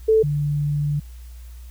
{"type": "tone pair in turn", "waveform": "sine", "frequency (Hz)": [440, 146.56], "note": ["A4", "D3"], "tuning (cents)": [0, -3], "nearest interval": "octave + perfect fifth", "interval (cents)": 1903, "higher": "first", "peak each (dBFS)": [-12, -19], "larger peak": "first", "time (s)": [[0.08, 0.23], [0.23, 1]], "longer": "second", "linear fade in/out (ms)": 10, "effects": ["added 60 Hz sine -36 dBFS peak until 1.7 s", "white hiss -54 dBFS RMS until 1.7 s"]}